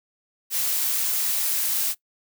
blue noise, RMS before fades -24 dBFS, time 0.5-1.95 s, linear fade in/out 50 ms, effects noise-tail reverb RT60 0.1 s tail -20 dB re dry

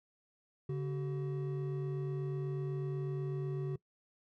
triangle tone pair together, 141.9 / 377.6 Hz, C#3 / F#4, +41 / +35 cents, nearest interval octave + perfect fourth, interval 1694 cents, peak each -33 / -38 dBFS, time 0.69-3.76 s, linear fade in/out 5 ms, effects noise-tail reverb RT60 0.1 s tail -21 dB re dry

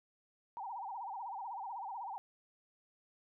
sine tone with vibrato, 860 Hz, A5, 40 cents flat, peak -40 dBFS, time 0.57-2.18 s, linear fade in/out 0 ms, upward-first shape sine, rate 16 Hz, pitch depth 210 cents each way, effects none

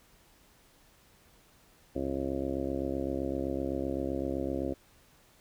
harmonic tone, 67.8 Hz, C#2, 38 cents flat, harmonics 1 / 2 / 3 / 4 / 5 / 6 / 7 / 8 / 9 / 10, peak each -40 / -43 / -44 / -35 / -36 / -40 / -46 / -38 / -44 / -47 dBFS, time 1.95-4.74 s, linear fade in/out 10 ms, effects pink hiss -62 dBFS RMS until 5.4 s

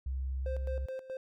sine tone with pitch glide, 65.8 to 66.33 Hz, C2 to C2, +10 to +24 cents, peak -32 dBFS, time 0.06-0.86 s, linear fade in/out 5 ms, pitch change +14 cents, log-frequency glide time 0.41-0.58 s
triangle tone with tremolo, 523.3 Hz, C5, in tune, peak -34 dBFS, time 0.46-1.17 s, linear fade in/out 2 ms, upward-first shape square, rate 4.7 Hz, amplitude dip 75%
effects none

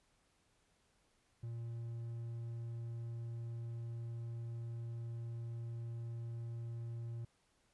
triangle tone, 116.54 Hz, A#2, in tune, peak -39 dBFS, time 1.43-7.25 s, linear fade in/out 5 ms, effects pink hiss -75 dBFS RMS until 7.73 s + resampled to 24000 Hz

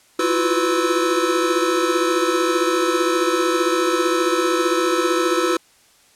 square tone cluster, 330.6 / 348.7 / 363.9 / 498.2 / 1307 Hz, E4 / F4 / F#4 / B4 / E6, +5 / -3 / -29 / +15 / -15 cents, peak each -24 dBFS, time 0.19-5.57 s, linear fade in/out 5 ms, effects white hiss -54 dBFS RMS until 6.15 s + low-pass 10000 Hz 12 dB/octave

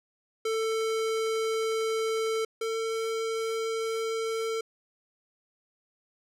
square tone pair in turn, 444.5 / 448.9 Hz, A4 / A4, +18 / +35 cents, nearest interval unison, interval 17 cents, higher second, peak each -27 / -29 dBFS, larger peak first, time 0.45-2.45 / 2.61-4.61 s, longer neither, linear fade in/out 5 ms, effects low-pass 10000 Hz 12 dB/octave

